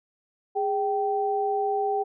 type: tone pair together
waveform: sine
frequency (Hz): 411.6 / 777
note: G#4 / G5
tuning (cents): -16 / -16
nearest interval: major seventh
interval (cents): 1100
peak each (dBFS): -26 / -25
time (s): 0.55-2.04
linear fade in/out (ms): 20
effects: none